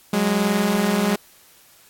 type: tone pair together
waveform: sawtooth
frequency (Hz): 185.6 / 206.6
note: F#3 / G#3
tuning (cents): +6 / -9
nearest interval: major second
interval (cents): 185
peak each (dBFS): -19 / -15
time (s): 0.13-1.16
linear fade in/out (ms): 5
effects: white hiss -52 dBFS RMS until 1.89 s + AAC 64 kbps